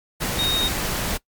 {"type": "tone in noise", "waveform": "sine", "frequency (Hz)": 3729, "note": "A#7", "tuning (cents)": 0, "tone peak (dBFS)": -19, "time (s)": [0.38, 0.69], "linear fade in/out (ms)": 20, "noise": "pink", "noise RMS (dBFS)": -25, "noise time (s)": [0.2, 1.18], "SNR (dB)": 3, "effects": ["noise-tail reverb RT60 0.1 s tail -21 dB re dry", "MP3 96 kbps"]}